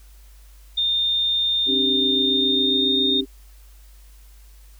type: tone with pitch glide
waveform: sine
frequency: 3630 to 3664 Hz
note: A#7 to A#7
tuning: -47 to -31 cents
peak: -18 dBFS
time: 0.77-3.21 s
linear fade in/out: 10 ms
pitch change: +16 cents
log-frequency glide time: 2.14-2.96 s
type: chord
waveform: sine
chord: C suspended second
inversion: none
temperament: equal with one note detuned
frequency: 266.4 / 293.7 / 392 Hz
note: C4 / D4 / G4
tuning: +31 / 0 / 0 cents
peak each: -24 / -29 / -26 dBFS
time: 1.66-3.26 s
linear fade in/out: 50 ms
effects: added 50 Hz sine -44 dBFS peak until 4.79 s + white hiss -56 dBFS RMS until 4.79 s